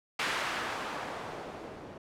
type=noise with low-pass filter sweep; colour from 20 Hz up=blue; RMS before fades=-37 dBFS; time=0.19-1.98 s; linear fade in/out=5 ms; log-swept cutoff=2000 to 370 Hz; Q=0.84; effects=none